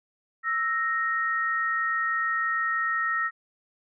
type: tone pair together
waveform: sine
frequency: 1318.5 / 1864.7 Hz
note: E6 / A#6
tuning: 0 / 0 cents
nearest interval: tritone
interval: 600 cents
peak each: -27 / -26 dBFS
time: 0.43-3.31 s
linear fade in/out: 50 ms
effects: none

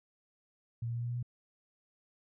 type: tone with pitch steps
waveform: sine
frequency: 116.54 / 117.62 / 118.71 / 119.82 / 120.93 / 122.05 Hz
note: A#2 / A#2 / A#2 / A#2 / B2 / B2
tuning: 0 / +16 / +32 / +48 / -36 / -20 cents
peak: -33 dBFS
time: 0.82-1.228 s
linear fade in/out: 5 ms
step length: 68 ms
effects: none

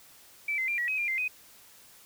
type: tone with pitch steps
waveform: sine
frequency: 2319 / 2065 / 2379 / 1924 / 2535 / 2395 / 2086 / 2503 Hz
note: D7 / C7 / D7 / B6 / D#7 / D7 / C7 / D#7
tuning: -22 / -23 / +22 / -46 / +32 / +33 / -6 / +10 cents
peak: -27 dBFS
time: 0.48-1.28 s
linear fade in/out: 5 ms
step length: 100 ms
effects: white hiss -55 dBFS RMS until 2.05 s

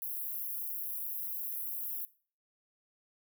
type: high-pass noise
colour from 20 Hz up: white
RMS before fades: -38 dBFS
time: 0.02-2.05 s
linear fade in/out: 0 ms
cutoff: 11000 Hz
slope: 96 dB/octave
effects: noise-tail reverb RT60 0.4 s tail -19 dB re dry

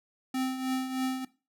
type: tone with tremolo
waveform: square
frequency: 260 Hz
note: C4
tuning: 11 cents flat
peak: -27 dBFS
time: 0.34-1.25 s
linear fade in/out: 5 ms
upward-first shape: triangle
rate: 3.2 Hz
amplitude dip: 65%
effects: noise-tail reverb RT60 0.3 s tail -18 dB re dry

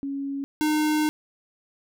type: tone pair in turn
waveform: sine / square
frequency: 277.2 / 305.3 Hz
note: C#4 / D#4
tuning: 0 / -33 cents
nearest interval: major second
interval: 167 cents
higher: second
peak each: -27 / -21 dBFS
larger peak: second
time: 0.03-0.44 / 0.61-1.09 s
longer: second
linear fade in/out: 0 ms
effects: none

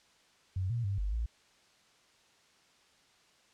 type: tone with pitch steps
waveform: sine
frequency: 93.3 / 118.2 / 98.8 / 50 / 56.7 Hz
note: F#2 / A#2 / G2 / G1 / A#1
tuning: +15 / +24 / +14 / +35 / -47 cents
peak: -30 dBFS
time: 0.56-1.26 s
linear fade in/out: 5 ms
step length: 140 ms
effects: white hiss -65 dBFS RMS until 3.53 s + low-pass 6000 Hz 12 dB/octave

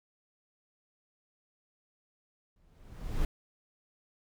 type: noise with exponential growth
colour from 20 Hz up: brown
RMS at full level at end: -28 dBFS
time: 2.56-3.25 s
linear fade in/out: 2 ms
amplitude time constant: 150 ms
effects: none

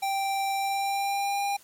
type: tone with pitch glide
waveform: square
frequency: 784 to 802.8 Hz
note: G5 to G5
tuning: 0 to +41 cents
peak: -26 dBFS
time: 0.02-1.57 s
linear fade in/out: 10 ms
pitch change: +41 cents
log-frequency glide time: 0.54-1.4 s
effects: white hiss -55 dBFS RMS until 1.63 s + MP3 64 kbps

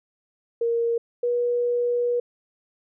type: tone pair in turn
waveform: sine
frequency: 466.2 / 483.1 Hz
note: A#4 / B4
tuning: 0 / -38 cents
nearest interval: minor second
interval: 62 cents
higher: second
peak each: -20 dBFS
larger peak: neither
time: 0.61-0.98 / 1.23-2.2 s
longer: second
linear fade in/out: 5 ms
effects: none

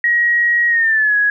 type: tone with pitch glide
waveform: sine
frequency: 1897 to 1670.6 Hz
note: A#6 to G#6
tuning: +30 to +10 cents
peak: -11 dBFS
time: 0.04-1.3 s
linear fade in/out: 2 ms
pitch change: -220 cents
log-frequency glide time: 0.68-1.16 s
effects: none

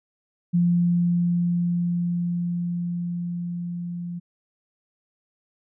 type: tone with level ramp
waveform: sine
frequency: 173.9 Hz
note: F3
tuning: 7 cents flat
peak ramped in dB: -16 to -29 dBFS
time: 0.53-4.2 s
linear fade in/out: 20 ms
effects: none

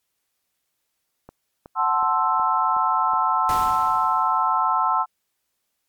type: click train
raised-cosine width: 1 ms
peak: -26 dBFS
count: 8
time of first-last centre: 1.29-3.873 s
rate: 2.71 Hz
type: chord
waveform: sine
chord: F# half-diminished seventh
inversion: none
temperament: equal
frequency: 740 / 880 / 1046.5 / 1318.5 Hz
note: F#5 / A5 / C6 / E6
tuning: 0 / 0 / 0 / 0 cents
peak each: -26 / -23 / -22 / -22 dBFS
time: 1.75-5.06 s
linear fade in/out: 50 ms
type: noise with exponential decay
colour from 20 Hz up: pink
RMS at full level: -30 dBFS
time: 3.49-4.64 s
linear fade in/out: 1 ms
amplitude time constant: 250 ms
effects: white hiss -75 dBFS RMS until 5.88 s + MP3 96 kbps

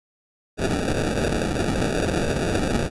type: noise with sample-and-hold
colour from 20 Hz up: white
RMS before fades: -23 dBFS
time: 0.57-2.9 s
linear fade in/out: 50 ms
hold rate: 1050 Hz
effects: resampled to 24000 Hz

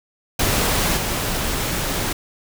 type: noise with level steps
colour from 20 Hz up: pink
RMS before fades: -19 / -23 dBFS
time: 0.39-2.13 s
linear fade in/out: 5 ms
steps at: 0.96 s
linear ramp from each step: 20 ms
effects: none

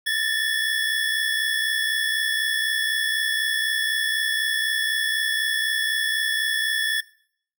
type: tone cluster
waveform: square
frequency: 1743 / 1807 / 3389 Hz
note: A6 / A6 / G#7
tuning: -17 / +46 / +34 cents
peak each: -27 dBFS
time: 0.06-7.01 s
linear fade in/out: 10 ms
effects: noise-tail reverb RT60 0.6 s tail -20 dB re dry

